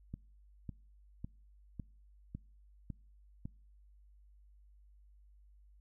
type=click train; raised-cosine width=5 ms; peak=-29 dBFS; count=7; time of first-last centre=0.14-3.455 s; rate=1.81 Hz; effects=noise-tail reverb RT60 0.5 s tail -26 dB re dry + added 50 Hz sine -59 dBFS peak until 5.8 s